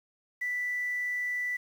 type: tone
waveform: sine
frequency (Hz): 1975.5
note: B6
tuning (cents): 0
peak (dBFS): -28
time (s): 0.41-1.57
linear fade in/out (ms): 10
effects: tanh soft clip ceiling -25 dBFS + 9-bit